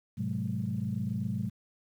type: tone cluster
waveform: sine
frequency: 106.5 / 127.6 / 183.1 / 210.6 Hz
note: G#2 / C3 / F#3 / G#3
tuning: +44 / -43 / -18 / +24 cents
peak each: -35 / -35 / -35 / -35 dBFS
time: 0.17-1.5 s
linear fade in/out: 20 ms
effects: tanh soft clip ceiling -20 dBFS + 10-bit